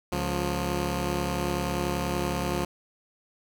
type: tone pair together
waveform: 10% pulse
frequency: 70.4 / 177.4 Hz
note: C#2 / F3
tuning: +27 / +27 cents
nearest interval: octave + major third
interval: 1600 cents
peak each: -21 dBFS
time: 0.12-2.65 s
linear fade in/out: 5 ms
effects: none